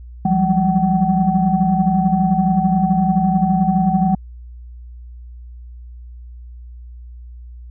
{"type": "tone cluster", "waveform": "sine", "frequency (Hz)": [171.4, 186.8, 198.4, 757], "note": ["F3", "F#3", "G3", "F#5"], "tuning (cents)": [-32, 17, 21, 39], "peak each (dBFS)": -18, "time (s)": [0.25, 4.15], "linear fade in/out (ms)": 5, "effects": ["tanh soft clip ceiling -3 dBFS", "added 60 Hz sine -33 dBFS peak until 7.7 s"]}